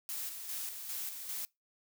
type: noise with tremolo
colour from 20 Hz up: blue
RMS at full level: -39 dBFS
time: 0.09-1.45 s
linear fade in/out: 0 ms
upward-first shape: square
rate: 2.5 Hz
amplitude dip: 45%
effects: noise-tail reverb RT60 0.2 s tail -24 dB re dry